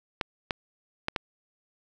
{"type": "clicks", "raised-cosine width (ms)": 0.3, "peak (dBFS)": -11, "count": 4, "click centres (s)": [0.212, 0.508, 1.084, 1.162], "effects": []}